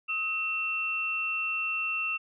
sine tone pair together, 1274.2 / 2700 Hz, D#6 / E7, +41 / +41 cents, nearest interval octave + minor second, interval 1300 cents, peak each -37 / -28 dBFS, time 0.08-2.18 s, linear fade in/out 20 ms, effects none

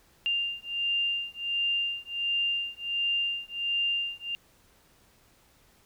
sine beating tone pair, 2794 / 2795.4 Hz, F7 / F7, 0 / +1 cents, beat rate 1.4 Hz, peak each -30 dBFS, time 0.26-4.35 s, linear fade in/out 0 ms, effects pink hiss -62 dBFS RMS until 5.85 s

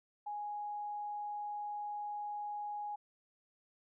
sine tone, 830 Hz, G#5, 1 cent flat, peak -38 dBFS, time 0.26-2.96 s, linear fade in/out 10 ms, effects none

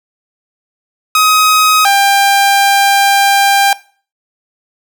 sawtooth tone pair in turn, 1262 / 795 Hz, D#6 / G5, +24 / +24 cents, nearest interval minor sixth, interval 800 cents, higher first, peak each -3 dBFS, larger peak neither, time 1.15-1.85 / 1.85-3.73 s, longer second, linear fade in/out 2 ms, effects noise-tail reverb RT60 0.4 s tail -19 dB re dry

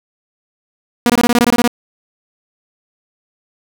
sawtooth tone bursts, 240 Hz, B3, 49 cents flat, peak -5 dBFS, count 11, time 1.06-1.676 s, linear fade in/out 0 ms, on 36 ms, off 22 ms, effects none

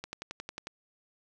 click train, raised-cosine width 0.2 ms, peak -21 dBFS, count 8, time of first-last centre 0.04-0.671 s, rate 11.1 Hz, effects none

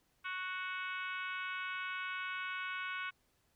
harmonic tone with a mistuned harmonic, 370 Hz, F#4, in tune, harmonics 3 / 4 / 5 / 6 / 7 / 8 / 9 / 10, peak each -44 / -41 / -54 / -45 / -47 / -51 / -56 / -58 dBFS, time 0.24-3.11 s, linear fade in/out 20 ms, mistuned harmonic 9, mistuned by -15 cents, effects pink hiss -75 dBFS RMS until 3.55 s

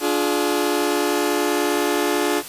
sawtooth chord, D diminished, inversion none, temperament just, 293.7 / 352.4 / 422.9 Hz, D4 / F4 / Ab4, 0 / +16 / +31 cents, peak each -19 dBFS, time 0-2.43 s, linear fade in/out 50 ms, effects white hiss -35 dBFS RMS until 2.48 s + resampled to 32000 Hz

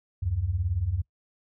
sine beating tone pair, 75 / 93 Hz, D2 / F#2, +37 / +9 cents, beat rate 18 Hz, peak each -30 / -26 dBFS, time 0.22-1.02 s, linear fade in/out 10 ms, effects noise-tail reverb RT60 0.1 s tail -22 dB re dry

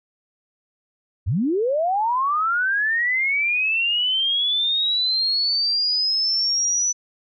sine linear sweep, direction up, 70.9 to 5980 Hz, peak -18 dBFS, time 1.26-6.93 s, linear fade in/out 20 ms, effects none

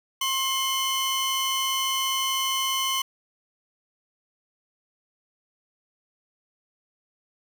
sawtooth tone pair together, 1065 / 3012 Hz, C6 / F#7, +30 / +30 cents, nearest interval octave + tritone, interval 1800 cents, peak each -23 dBFS, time 0.21-3.02 s, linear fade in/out 5 ms, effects none

